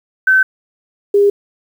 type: tone pair in turn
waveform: sine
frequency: 1533 / 404.9 Hz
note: G6 / G#4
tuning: -39 / -44 cents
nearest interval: octave + major seventh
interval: 2305 cents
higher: first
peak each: -7 dBFS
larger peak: neither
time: 0.27-0.43 / 1.14-1.3 s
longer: neither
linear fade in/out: 5 ms
effects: 7-bit